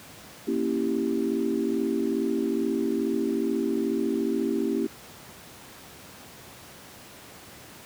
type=chord; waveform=sine; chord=A# diminished seventh; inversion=none; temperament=equal with one note detuned; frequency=233.1 / 275.4 / 329.6 / 392 Hz; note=A#3 / C#4 / E4 / G4; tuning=0 / -11 / 0 / 0 cents; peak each=-29 dBFS; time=0.47-4.87 s; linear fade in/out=10 ms; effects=pink hiss -46 dBFS RMS until 7.85 s + high-pass 100 Hz 12 dB/octave